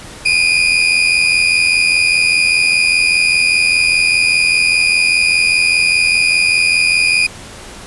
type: tone pair together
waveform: 35% pulse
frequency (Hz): 2404 / 2489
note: D7 / D#7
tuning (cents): +40 / 0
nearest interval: minor second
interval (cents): 60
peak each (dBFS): -11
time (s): 0.25-7.27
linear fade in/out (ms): 10
effects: pink hiss -33 dBFS RMS until 7.86 s + resampled to 24000 Hz